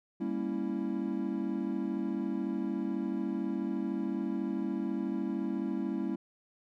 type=chord; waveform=triangle; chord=G diminished seventh; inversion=none; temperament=equal with one note detuned; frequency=199.19 / 233.1 / 277.2 / 329.6 Hz; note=G3 / Bb3 / Db4 / Fb4; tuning=+28 / 0 / 0 / 0 cents; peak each=-34 / -35 / -35 / -34 dBFS; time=0.2-6.16 s; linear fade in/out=10 ms; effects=none